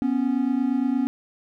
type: tone pair together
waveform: triangle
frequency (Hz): 246.9 / 275.5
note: B3 / C#4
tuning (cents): 0 / -11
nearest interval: major second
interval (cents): 189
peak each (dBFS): -21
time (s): 0.02-1.07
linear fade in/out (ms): 0
effects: none